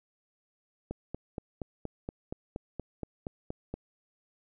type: click train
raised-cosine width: 2 ms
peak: -22 dBFS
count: 13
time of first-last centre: 0.91-3.74 s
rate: 4.24 Hz
effects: none